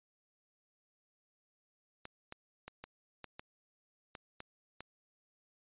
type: clicks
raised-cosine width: 0.3 ms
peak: -29 dBFS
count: 9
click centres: 2.054 / 2.324 / 2.68 / 2.84 / 3.243 / 3.395 / 4.152 / 4.404 / 4.806 s
effects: resampled to 8000 Hz